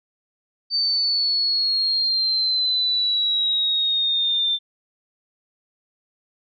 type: exponential sweep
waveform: sine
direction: down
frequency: 4591 to 3561 Hz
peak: -18 dBFS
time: 0.7-4.59 s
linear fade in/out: 50 ms
effects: none